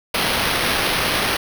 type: noise with sample-and-hold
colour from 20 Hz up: white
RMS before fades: -20 dBFS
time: 0.14-1.37 s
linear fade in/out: 5 ms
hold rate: 7350 Hz
effects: none